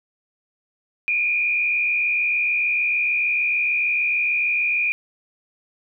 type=tone with frequency modulation; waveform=sine; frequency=2425 Hz; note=D#7; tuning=45 cents flat; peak=-18 dBFS; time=1.08-4.92 s; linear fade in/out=0 ms; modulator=66.6 Hz; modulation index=1.1; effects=none